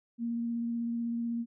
sine tone with vibrato, 233.9 Hz, A#3, 6 cents sharp, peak -30 dBFS, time 0.18-1.46 s, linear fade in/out 50 ms, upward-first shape sine, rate 16 Hz, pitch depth 11 cents each way, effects none

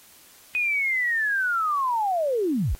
sine linear sweep, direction down, 2506 to 32.7 Hz, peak -21 dBFS, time 0.55-2.75 s, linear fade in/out 0 ms, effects white hiss -52 dBFS RMS until 2.79 s + AAC 48 kbps

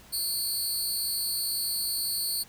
15% pulse tone with amplitude modulation, 4438 Hz, C#8, 1 cent sharp, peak -17 dBFS, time 0.12-2.44 s, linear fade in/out 20 ms, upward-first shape sine, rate 298 Hz, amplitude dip 95%, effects pink hiss -53 dBFS RMS until 2.48 s

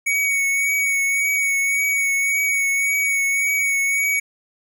square tone with vibrato, 2236 Hz, C#7, 14 cents sharp, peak -18 dBFS, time 0.06-4.2 s, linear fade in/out 10 ms, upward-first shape triangle, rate 1.8 Hz, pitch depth 26 cents each way, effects none

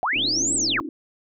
sine linear two-way sweep, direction up then down, 634 to 8190 to 961 Hz, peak -20 dBFS, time 0.03-0.8 s, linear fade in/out 0 ms, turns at 0.55 s
pink band-pass noise, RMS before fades -33 dBFS, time 0.13-0.89 s, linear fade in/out 2 ms, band 250 to 350 Hz, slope 96 dB/octave
click train, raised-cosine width 2 ms, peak -27 dBFS, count 73, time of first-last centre 0.16-0.809 s, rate 111 Hz
effects none

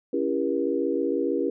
sine chord, C# diminished seventh, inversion none, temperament just, 277.2 / 332.6 / 399.1 / 479 Hz, C#4 / E4 / G4 / Bb4, 0 / +16 / +31 / +47 cents, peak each -28 dBFS, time 0.13-1.5 s, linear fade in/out 5 ms, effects none

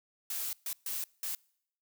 blue noise bursts at uneven times, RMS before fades -36 dBFS, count 4, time 0.3-0.53 / 0.66-0.73 / 0.86-1.04 / 1.23-1.35 s, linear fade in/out 2 ms, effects noise-tail reverb RT60 0.7 s tail -26 dB re dry

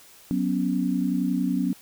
sine chord, F# suspended fourth, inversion none, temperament just, 185 / 246.7 / 277.5 Hz, F#3 / B3 / C#4, 0 / -2 / +2 cents, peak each -26 dBFS, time 0.31-1.73 s, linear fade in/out 0 ms, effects white hiss -51 dBFS RMS until 1.81 s

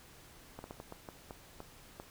slowing click train, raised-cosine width 1 ms, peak -30 dBFS, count 9, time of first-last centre 0.59-1.999 s, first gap 51 ms, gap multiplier 1.34, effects pink hiss -57 dBFS RMS until 2.1 s

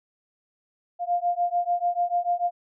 sine beating tone pair, 698.5 / 705.3 Hz, F5 / F5, 0 / +17 cents, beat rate 6.8 Hz, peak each -25 dBFS, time 0.99-2.51 s, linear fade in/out 50 ms, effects none

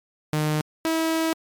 sawtooth tone pair in turn, 152.7 / 323.6 Hz, D#3 / E4, -32 / -32 cents, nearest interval octave + minor second, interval 1300 cents, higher second, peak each -17 dBFS, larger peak neither, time 0.33-0.61 / 0.85-1.33 s, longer second, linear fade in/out 0 ms, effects MP3 96 kbps

